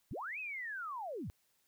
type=linear two-way sweep; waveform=sine; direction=up then down; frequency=60 to 2606 to 60 Hz; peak=-39 dBFS; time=0.11-1.3 s; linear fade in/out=0 ms; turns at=0.39 s; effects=white hiss -75 dBFS RMS until 1.67 s